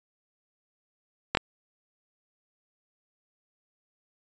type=clicks; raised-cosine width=0.3 ms; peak=-6 dBFS; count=2; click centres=1.35 / 1.372 s; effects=resampled to 16000 Hz